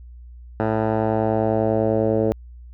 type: tone with low-pass filter sweep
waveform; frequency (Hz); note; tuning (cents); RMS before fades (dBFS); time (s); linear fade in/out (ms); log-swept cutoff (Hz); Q
10% pulse; 110; A2; 0; -20; 0.6-2.32; 0; 1100 to 500; 2.3
effects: added 60 Hz sine -38 dBFS peak until 2.73 s